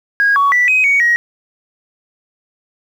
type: tone with pitch steps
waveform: sine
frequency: 1639 / 1123 / 1967 / 2522 / 2240 / 1893 Hz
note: G#6 / C#6 / B6 / D#7 / C#7 / A#6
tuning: -23 / +22 / -7 / +23 / +18 / +26 cents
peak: -8 dBFS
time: 0.2-1.16 s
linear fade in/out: 0 ms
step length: 160 ms
effects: tanh soft clip ceiling -5 dBFS + 7-bit